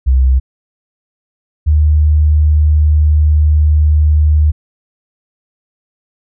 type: tone pair in turn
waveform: sine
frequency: 65 / 75.94 Hz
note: C2 / D#2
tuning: -11 / -41 cents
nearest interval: minor third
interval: 270 cents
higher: second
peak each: -6 dBFS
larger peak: neither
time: 0.06-0.4 / 1.66-4.52 s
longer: second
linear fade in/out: 20 ms
effects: none